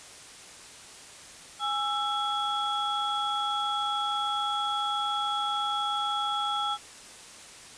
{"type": "tone cluster", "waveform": "sine", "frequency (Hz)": [826, 1331, 3350], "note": ["G#5", "E6", "G#7"], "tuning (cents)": [-10, 16, 14], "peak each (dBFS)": [-31, -30, -32], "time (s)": [1.59, 6.78], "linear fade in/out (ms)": 50, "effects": ["white hiss -47 dBFS RMS until 7.77 s", "resampled to 22050 Hz"]}